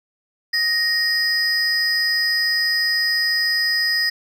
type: tone pair together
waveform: triangle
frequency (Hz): 1864.7 / 4993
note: A#6 / D#8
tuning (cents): 0 / +5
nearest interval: octave + perfect fourth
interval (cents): 1705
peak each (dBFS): -17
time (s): 0.53-4.1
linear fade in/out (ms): 10
effects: tanh soft clip ceiling -12 dBFS